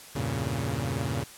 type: chord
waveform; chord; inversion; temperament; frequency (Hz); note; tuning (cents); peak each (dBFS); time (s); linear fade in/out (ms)
sawtooth; E diminished seventh; none; equal; 82.41 / 98 / 116.54 / 138.59; E2 / G2 / Bb2 / Db3; 0 / 0 / 0 / 0; -32 / -32 / -28 / -28; 0.15-1.24; 10
effects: white hiss -47 dBFS RMS until 1.37 s + low-pass 12000 Hz 12 dB/octave